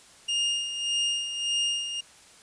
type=tone with tremolo; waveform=40% pulse; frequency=2830 Hz; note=F7; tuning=22 cents sharp; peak=-22 dBFS; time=0.28-2.01 s; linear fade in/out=10 ms; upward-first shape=sine; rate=1.7 Hz; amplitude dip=60%; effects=white hiss -53 dBFS RMS until 2.42 s + resampled to 22050 Hz